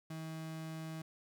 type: tone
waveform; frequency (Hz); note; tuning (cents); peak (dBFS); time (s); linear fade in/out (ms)
35% pulse; 160; D#3; +49; -40; 0.1-1.02; 5
effects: none